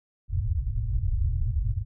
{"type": "low-pass noise", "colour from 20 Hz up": "white", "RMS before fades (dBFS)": -26, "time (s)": [0.28, 1.85], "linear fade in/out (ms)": 50, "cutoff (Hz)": 120, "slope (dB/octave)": 96, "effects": []}